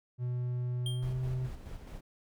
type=tone with pitch glide; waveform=triangle; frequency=123.47 to 127.97 Hz; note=B2 to C3; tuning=0 to -38 cents; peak=-29 dBFS; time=0.18-1.5 s; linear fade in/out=50 ms; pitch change=+62 cents; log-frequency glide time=0.93-1.11 s
type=tone with exponential decay; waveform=square; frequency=3200 Hz; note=G7; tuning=35 cents sharp; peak=-35 dBFS; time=0.86-1.16 s; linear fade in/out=2 ms; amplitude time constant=65 ms
type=noise with tremolo; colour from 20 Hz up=brown; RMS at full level=-42 dBFS; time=1.02-2.01 s; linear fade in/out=10 ms; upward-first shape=square; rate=4.7 Hz; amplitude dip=40%
effects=none